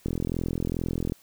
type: click train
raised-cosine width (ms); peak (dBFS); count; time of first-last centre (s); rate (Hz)
3; -15; 46; 0.06-1.121; 42.4
effects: white hiss -58 dBFS RMS until 1.22 s